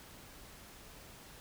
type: silence
effects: pink hiss -54 dBFS RMS until 1.4 s